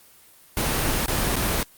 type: noise with dropouts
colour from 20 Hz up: pink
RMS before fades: -23 dBFS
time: 0.57-1.63 s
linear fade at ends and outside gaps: 1 ms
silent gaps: 1.061-1.081 / 1.357-1.364 s
effects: white hiss -52 dBFS RMS until 1.77 s + Opus 24 kbps